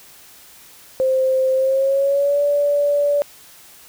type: tone with pitch glide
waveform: sine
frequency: 523.3 to 577.3 Hz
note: C5 to D5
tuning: 0 to -30 cents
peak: -14 dBFS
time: 1-3.22 s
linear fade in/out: 0 ms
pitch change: +170 cents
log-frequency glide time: 1.54-2.42 s
effects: white hiss -45 dBFS RMS until 3.88 s